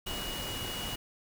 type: tone in noise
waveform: sine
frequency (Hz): 2903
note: F#7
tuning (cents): -34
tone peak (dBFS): -39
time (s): 0.06-0.96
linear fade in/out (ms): 10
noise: pink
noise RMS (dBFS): -38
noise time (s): 0.06-0.96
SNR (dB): -4
effects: none